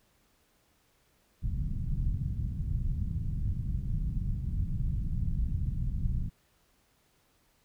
pink low-pass noise, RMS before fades -31 dBFS, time 1.42-6.3 s, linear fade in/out 20 ms, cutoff 160 Hz, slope 24 dB/octave, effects pink hiss -69 dBFS RMS until 7.64 s

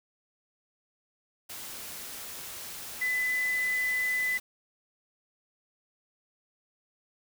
sine tone in noise, 2005 Hz, B6, 26 cents sharp, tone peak -26 dBFS, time 3.01-4.38 s, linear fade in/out 10 ms, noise white, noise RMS -41 dBFS, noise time 1.49-4.4 s, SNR +12 dB, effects none

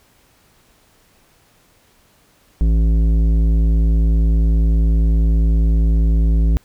sine tone with tanh clipping, 55 Hz, A1, in tune, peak -13 dBFS, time 2.61-6.57 s, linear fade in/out 0 ms, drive 12 dB, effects pink hiss -55 dBFS RMS until 6.64 s

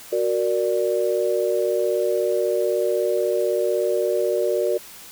sine chord, Gb augmented, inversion none, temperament equal, 370 / 466.2 / 587.3 Hz, Gb4 / Bb4 / D5, 0 / 0 / 0 cents, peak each -23 dBFS, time 0.12-4.78 s, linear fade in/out 10 ms, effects white hiss -42 dBFS RMS until 5.11 s

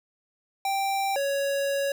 square tone pair in turn, 784 / 556.9 Hz, G5 / C#5, 0 / +8 cents, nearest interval tritone, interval 592 cents, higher first, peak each -25 dBFS, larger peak neither, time 0.65-1.16 / 1.16-1.92 s, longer second, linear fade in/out 2 ms, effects none

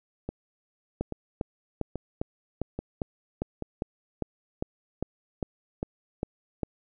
two click trains, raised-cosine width 2 ms, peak -19 / -15 dBFS, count 5 / 15, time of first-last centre 0.29-3.623 / 1.01-6.632 s, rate 1.2 / 2.49 Hz, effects none

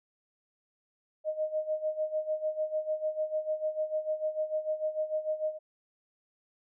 sine tone with tremolo, 620 Hz, D#5, 6 cents flat, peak -26 dBFS, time 1.24-5.59 s, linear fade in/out 50 ms, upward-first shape sine, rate 6.7 Hz, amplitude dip 80%, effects none

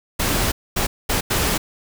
pink noise bursts at uneven times, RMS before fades -20 dBFS, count 4, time 0.19-0.52 / 0.76-0.87 / 1.09-1.21 / 1.3-1.58 s, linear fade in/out 10 ms, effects none

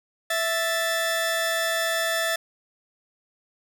sawtooth tone pair together, 659.3 / 1760 Hz, E5 / A6, 0 / 0 cents, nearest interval octave + perfect fourth, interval 1700 cents, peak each -22 dBFS, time 0.3-2.36 s, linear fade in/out 5 ms, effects none

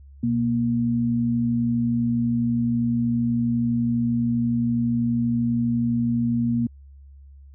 sine tone pair together, 123.6 / 235.9 Hz, B2 / A#3, +2 / +21 cents, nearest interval major seventh, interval 1119 cents, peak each -26 / -20 dBFS, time 0.23-6.67 s, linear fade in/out 5 ms, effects added 69 Hz sine -43 dBFS peak until 7.54 s

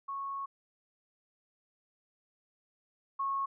sine tone pair in turn, 1102 / 1096 Hz, C#6 / C#6, -11 / -20 cents, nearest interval unison, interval 9 cents, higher first, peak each -35 / -30 dBFS, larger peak second, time 0.08-0.46 / 3.19-3.46 s, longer first, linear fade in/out 10 ms, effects none

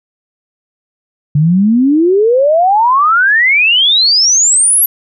sine exponential sweep, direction up, 142.5 to 11840 Hz, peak -6 dBFS, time 1.35-4.86 s, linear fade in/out 5 ms, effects none

